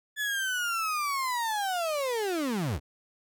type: linear sweep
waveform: 35% pulse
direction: down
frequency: 1732 to 54.9 Hz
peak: -26 dBFS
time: 0.16-2.8 s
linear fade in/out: 50 ms
effects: none